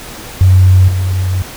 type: tone with level steps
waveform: sine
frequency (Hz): 93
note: F#2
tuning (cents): +9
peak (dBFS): -3 / -11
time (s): 0.41-1.42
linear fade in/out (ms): 0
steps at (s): 0.88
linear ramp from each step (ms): 5
effects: pink hiss -29 dBFS RMS until 1.56 s